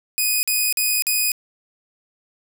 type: tone bursts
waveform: 5% pulse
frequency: 2489 Hz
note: D#7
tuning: in tune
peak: -8 dBFS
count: 4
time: 0.18-1.318 s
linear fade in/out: 0 ms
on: 250 ms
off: 46 ms
effects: none